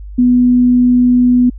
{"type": "tone", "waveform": "sine", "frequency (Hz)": 246.9, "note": "B3", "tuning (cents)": 0, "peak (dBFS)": -6, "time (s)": [0.18, 1.5], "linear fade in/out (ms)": 10, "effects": ["added 50 Hz sine -26 dBFS peak until 1.58 s"]}